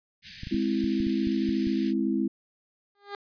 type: band-stop noise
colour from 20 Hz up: white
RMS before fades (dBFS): -39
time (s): 0.22-1.94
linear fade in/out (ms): 50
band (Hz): 230 to 1600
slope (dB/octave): 96
type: clicks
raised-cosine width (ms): 5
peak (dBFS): -24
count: 9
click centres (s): 0.434 / 0.471 / 0.544 / 0.841 / 1.003 / 1.068 / 1.271 / 1.49 / 1.67
type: chord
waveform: sine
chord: Ab augmented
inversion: none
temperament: equal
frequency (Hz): 207.7 / 261.6 / 329.6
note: Ab3 / C4 / E4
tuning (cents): 0 / 0 / 0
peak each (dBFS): -28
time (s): 0.51-2.28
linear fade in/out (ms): 10
type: tone with exponential growth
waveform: 15% pulse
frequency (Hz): 404.6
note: G#4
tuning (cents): -45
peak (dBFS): -25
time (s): 2.95-3.15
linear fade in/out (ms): 1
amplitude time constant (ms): 42
effects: resampled to 11025 Hz